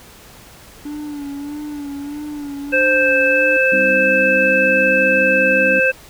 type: tone with vibrato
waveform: triangle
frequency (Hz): 290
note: D4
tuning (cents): -22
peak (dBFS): -23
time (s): 0.85-3.57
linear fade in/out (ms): 5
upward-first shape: sine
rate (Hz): 1.6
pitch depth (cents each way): 53
type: harmonic tone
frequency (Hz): 523.3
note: C5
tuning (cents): 0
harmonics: 1 / 3 / 5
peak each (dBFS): -16 / -16 / -16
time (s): 2.72-5.92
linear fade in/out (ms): 20
type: chord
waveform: sine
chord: C minor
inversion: second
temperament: just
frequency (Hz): 196.22 / 261.6 / 314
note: G3 / C4 / Eb4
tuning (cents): +2 / 0 / +16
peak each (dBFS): -24 / -25 / -27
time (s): 3.72-5.8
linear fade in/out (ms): 5
effects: pink hiss -42 dBFS RMS until 6.09 s